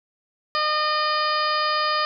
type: harmonic tone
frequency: 609 Hz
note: D#5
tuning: 37 cents flat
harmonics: 1 / 2 / 3 / 4 / 5 / 6 / 7 / 8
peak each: -29 / -22 / -29 / -34 / -33 / -37 / -34 / -28 dBFS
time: 0.55-2.05 s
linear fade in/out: 0 ms
effects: none